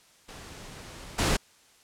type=noise with level steps; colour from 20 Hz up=pink; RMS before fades=-44 / -25 dBFS; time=0.28-1.37 s; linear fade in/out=10 ms; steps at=1.18 s; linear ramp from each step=10 ms; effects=white hiss -59 dBFS RMS until 1.83 s + low-pass 9000 Hz 12 dB/octave